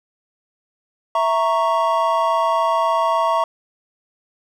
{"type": "chord", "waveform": "triangle", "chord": "A# diminished", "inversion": "second", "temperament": "equal", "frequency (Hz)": [659.3, 932.3, 1108.7], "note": ["E5", "A#5", "C#6"], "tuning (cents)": [0, 0, 0], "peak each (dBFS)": -18, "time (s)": [1.15, 3.44], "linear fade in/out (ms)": 2, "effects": []}